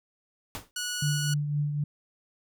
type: noise with exponential decay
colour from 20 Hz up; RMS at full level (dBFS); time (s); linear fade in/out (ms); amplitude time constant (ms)
pink; -33; 0.55-0.71; 0; 34
type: tone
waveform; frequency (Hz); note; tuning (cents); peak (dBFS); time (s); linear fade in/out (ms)
10% pulse; 1465; F#6; -18; -22; 0.76-1.34; 5
type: tone with tremolo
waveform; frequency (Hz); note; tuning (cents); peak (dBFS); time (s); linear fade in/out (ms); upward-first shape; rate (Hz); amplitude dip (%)
sine; 146.83; D3; 0; -23; 1.02-1.84; 5; triangle; 3.9; 50
effects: none